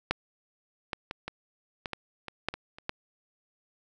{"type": "clicks", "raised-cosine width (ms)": 0.3, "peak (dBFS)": [-9, -15, -19, -19, -17, -17, -22, -11, -20, -29, -14], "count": 11, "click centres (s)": [0.11, 0.932, 1.111, 1.28, 1.858, 1.933, 2.283, 2.486, 2.54, 2.785, 2.894], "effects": []}